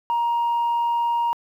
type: tone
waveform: sine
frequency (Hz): 941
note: A#5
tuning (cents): +16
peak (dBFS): -17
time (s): 0.1-1.33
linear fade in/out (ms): 0
effects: tanh soft clip ceiling -17 dBFS + 9-bit